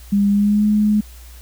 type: tone with pitch glide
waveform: sine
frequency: 201.6 to 210.6 Hz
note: G3 to G#3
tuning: +49 to +24 cents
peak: -12 dBFS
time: 0.12-1.01 s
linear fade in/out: 10 ms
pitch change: +75 cents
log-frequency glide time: 0.3-0.65 s
effects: added 60 Hz sine -37 dBFS peak until 1.41 s + white hiss -46 dBFS RMS until 1.41 s